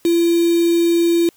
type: tone with quantisation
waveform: sine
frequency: 339.1 Hz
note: E4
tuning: 49 cents sharp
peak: -12 dBFS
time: 0.05-1.29 s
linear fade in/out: 2 ms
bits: 4
effects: white hiss -55 dBFS RMS until 1.36 s